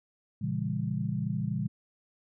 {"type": "chord", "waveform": "sine", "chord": "A# diminished seventh", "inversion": "none", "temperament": "just", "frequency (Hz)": [116.54, 139.85, 167.82, 201.4], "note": ["A#2", "C#3", "E3", "G3"], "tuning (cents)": [0, 16, 31, 47], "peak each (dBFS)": -34, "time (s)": [0.41, 1.68], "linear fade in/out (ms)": 10, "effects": []}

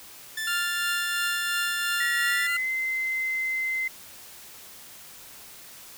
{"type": "tone", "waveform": "sawtooth", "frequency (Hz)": 1760, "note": "A6", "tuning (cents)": 0, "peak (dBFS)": -25, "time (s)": [0.37, 2.47], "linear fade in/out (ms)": 5}
{"type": "tone with tremolo", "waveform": "25% pulse", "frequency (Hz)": 1396.9, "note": "F6", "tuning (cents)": 0, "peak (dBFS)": -22, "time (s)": [0.47, 2.57], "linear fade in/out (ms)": 5, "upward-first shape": "triangle", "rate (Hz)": 2.9, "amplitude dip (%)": 45}
{"type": "tone with pitch glide", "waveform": "sine", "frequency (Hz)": [1917, 2066], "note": ["A#6", "C7"], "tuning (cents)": [48, -22], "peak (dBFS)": -25, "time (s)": [2, 3.88], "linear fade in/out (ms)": 5, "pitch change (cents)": 130, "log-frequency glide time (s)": [2.23, 2.69]}
{"effects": ["white hiss -46 dBFS RMS until 5.97 s"]}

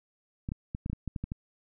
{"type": "clicks", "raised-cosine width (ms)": 5, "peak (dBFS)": -21, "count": 10, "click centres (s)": [0.489, 0.519, 0.749, 0.861, 0.899, 0.931, 1.077, 1.162, 1.24, 1.319], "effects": []}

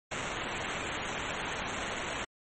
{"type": "noise with sample-and-hold", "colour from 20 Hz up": "white", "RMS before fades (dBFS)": -36, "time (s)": [0.11, 2.25], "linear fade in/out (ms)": 10, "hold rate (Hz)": 4900, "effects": ["MP3 32 kbps"]}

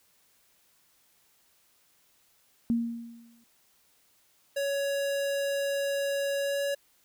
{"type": "tone with exponential decay", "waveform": "sine", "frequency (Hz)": 233.1, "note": "A#3", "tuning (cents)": 0, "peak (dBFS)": -21, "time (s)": [2.7, 3.44], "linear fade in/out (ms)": 0, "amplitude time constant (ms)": 160}
{"type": "tone with pitch glide", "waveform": "square", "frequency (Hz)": [559, 562.9], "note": ["C#5", "C#5"], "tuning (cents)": [14, 26], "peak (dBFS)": -28, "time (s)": [4.56, 6.75], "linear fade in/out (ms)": 10, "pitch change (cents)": 12, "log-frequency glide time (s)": [6.39, 6.62]}
{"effects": ["white hiss -66 dBFS RMS until 7.04 s"]}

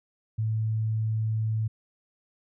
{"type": "tone", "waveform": "sine", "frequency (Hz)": 110, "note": "A2", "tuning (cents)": 0, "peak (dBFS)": -24, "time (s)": [0.38, 1.68], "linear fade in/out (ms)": 10, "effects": []}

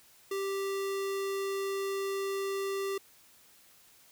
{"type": "tone", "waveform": "square", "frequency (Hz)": 392, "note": "G4", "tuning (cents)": 0, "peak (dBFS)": -32, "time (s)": [0.31, 2.98], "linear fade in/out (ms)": 5, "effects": ["white hiss -60 dBFS RMS until 4.11 s"]}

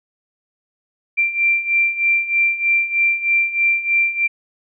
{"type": "beating tone pair", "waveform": "sine", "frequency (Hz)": [2359, 2362.2], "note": ["D7", "D7"], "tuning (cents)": [7, 9], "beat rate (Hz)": 3.2, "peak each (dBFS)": [-20, -16], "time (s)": [1.17, 4.28], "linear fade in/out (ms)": 20, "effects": []}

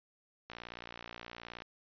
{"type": "click train", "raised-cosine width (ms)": 0.3, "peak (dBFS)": -28, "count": 67, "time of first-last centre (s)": [0.5, 1.621], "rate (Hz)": 58.9, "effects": ["resampled to 11025 Hz"]}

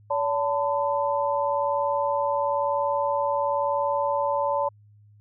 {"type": "tone cluster", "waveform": "sine", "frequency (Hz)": [570, 890, 1011], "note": ["C#5", "A5", "B5"], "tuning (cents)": [48, 20, 40], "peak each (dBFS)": [-25, -26, -28], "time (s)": [0.1, 4.69], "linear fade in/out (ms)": 10, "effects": ["added 104 Hz sine -51 dBFS peak until 5.2 s"]}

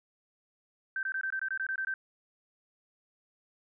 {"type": "tone bursts", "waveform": "sine", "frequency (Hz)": 1555, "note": "G6", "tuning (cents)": -14, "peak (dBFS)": -30, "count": 11, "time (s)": [0.96, 1.94], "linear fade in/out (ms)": 2, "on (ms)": 70, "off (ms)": 21, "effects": []}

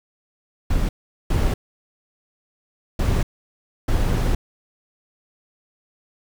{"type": "noise bursts at uneven times", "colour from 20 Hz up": "brown", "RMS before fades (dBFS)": -19, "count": 4, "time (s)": [[0.7, 0.89], [1.3, 1.54], [2.99, 3.23], [3.88, 4.35]], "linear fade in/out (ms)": 5, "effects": []}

